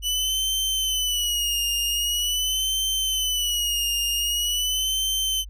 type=tone with vibrato; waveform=sawtooth; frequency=2960 Hz; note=F#7; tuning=in tune; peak=-19 dBFS; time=0.02-5.45 s; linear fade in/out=50 ms; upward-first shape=sine; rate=0.44 Hz; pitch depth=80 cents each way; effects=added 49 Hz sine -36 dBFS peak until 5.49 s